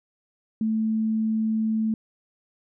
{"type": "tone", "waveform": "sine", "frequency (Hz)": 220, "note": "A3", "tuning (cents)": 0, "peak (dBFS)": -21, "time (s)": [0.61, 1.94], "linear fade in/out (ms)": 2, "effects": []}